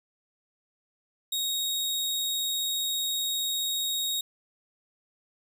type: tone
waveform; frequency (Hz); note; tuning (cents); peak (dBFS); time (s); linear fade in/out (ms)
sawtooth; 3761; A#7; +15; -24; 1.32-4.21; 5
effects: none